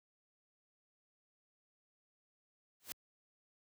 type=noise with exponential growth; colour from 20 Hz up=white; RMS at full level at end=-39 dBFS; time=2.8-2.92 s; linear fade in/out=0 ms; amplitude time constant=25 ms; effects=high-pass 60 Hz 12 dB/octave